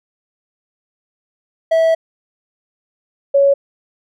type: tone pair in turn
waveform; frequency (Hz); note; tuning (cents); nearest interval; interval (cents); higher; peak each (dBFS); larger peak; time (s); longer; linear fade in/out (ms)
triangle / sine; 652 / 557.8; E5 / C#5; -19 / +11; minor third; 270; first; -8; neither; 1.71-1.95 / 3.34-3.54; first; 10
effects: none